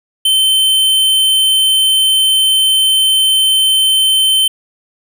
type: tone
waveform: square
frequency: 3087 Hz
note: G7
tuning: 27 cents flat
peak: -9 dBFS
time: 0.25-4.48 s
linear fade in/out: 5 ms
effects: none